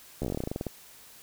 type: slowing click train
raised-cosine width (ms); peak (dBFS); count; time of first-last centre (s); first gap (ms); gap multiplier
2; -18; 16; 0.22-0.667; 13; 1.11
effects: white hiss -52 dBFS RMS until 1.22 s